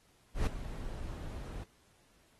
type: noise with ADSR envelope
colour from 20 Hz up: brown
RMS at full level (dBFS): -27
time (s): 0.34-1.64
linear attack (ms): 130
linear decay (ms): 3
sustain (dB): -14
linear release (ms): 6
effects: pink hiss -68 dBFS RMS until 2.39 s + AAC 32 kbps